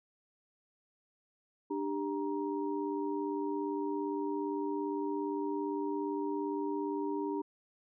sine tone cluster, 297.7 / 395.2 / 941 Hz, D4 / G4 / A#5, +24 / +14 / +16 cents, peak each -35 / -36 / -40 dBFS, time 1.7-7.42 s, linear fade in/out 10 ms, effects none

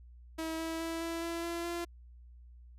sawtooth tone with pitch steps, 322.4 / 325.8 / 329.2 / 332.6 / 336.1 / 339.6 / 343.2 Hz, E4 / E4 / E4 / E4 / E4 / F4 / F4, -38 / -20 / -2 / +16 / +34 / -48 / -30 cents, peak -31 dBFS, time 0.38-1.85 s, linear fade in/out 10 ms, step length 210 ms, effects added 60 Hz sine -51 dBFS peak until 2.78 s + resampled to 32000 Hz

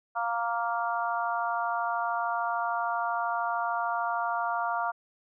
harmonic tone, 233.1 Hz, A#3, in tune, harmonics 3 / 4 / 5 / 6, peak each -31 / -32 / -33 / -34 dBFS, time 0.15-4.92 s, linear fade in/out 20 ms, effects none

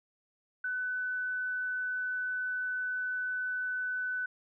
sine tone, 1501 Hz, F#6, 24 cents sharp, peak -31 dBFS, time 0.64-4.26 s, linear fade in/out 5 ms, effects none

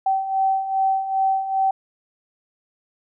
sine beating tone pair, 769 / 771.5 Hz, G5 / G5, -33 / -28 cents, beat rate 2.5 Hz, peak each -25 / -19 dBFS, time 0.06-1.71 s, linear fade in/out 5 ms, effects none

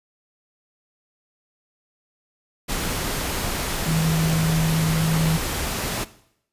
sine tone in noise, 160.5 Hz, E3, 46 cents flat, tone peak -19 dBFS, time 3.86-5.38 s, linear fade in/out 20 ms, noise pink, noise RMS -26 dBFS, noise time 2.68-6.05 s, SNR +4 dB, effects noise-tail reverb RT60 0.7 s tail -17 dB re dry + resampled to 32000 Hz

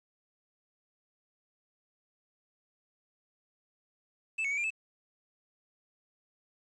triangle tone with pitch steps, 2631 / 2215 / 2269 / 2390 / 2615 Hz, E7 / C#7 / C#7 / D7 / E7, -4 / -2 / +40 / +30 / -15 cents, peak -28 dBFS, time 4.38-4.705 s, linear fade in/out 10 ms, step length 65 ms, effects resampled to 22050 Hz + 10-bit

